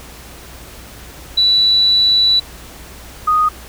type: tone pair in turn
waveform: sine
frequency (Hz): 3951 / 1241.1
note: B7 / D#6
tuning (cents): 0 / -5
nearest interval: octave + minor sixth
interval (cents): 2005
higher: first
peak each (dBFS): -9 / -10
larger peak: first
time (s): 1.37-2.4 / 3.27-3.49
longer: first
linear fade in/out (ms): 10
effects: added 60 Hz sine -39 dBFS peak until 3.68 s + pink hiss -37 dBFS RMS until 3.68 s